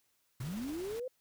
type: noise with tremolo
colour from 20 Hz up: pink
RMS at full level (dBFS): -48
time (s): 0.4-1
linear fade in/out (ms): 5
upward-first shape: triangle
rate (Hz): 18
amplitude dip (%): 30
type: linear sweep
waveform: sine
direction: up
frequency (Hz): 112.8 to 523.3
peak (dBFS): -36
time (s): 0.4-1.08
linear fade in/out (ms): 5
effects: white hiss -75 dBFS RMS until 1.2 s